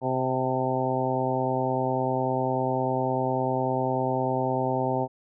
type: harmonic tone with a mistuned harmonic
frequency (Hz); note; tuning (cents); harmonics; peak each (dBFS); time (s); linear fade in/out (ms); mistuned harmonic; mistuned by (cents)
130; C3; -11; 1 / 2 / 3 / 4 / 5 / 6 / 7; -31 / -31 / -31 / -31 / -31 / -31 / -31; 0.01-5.08; 50; 7; -26
effects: none